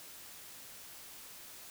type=silence; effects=white hiss -51 dBFS RMS until 1.7 s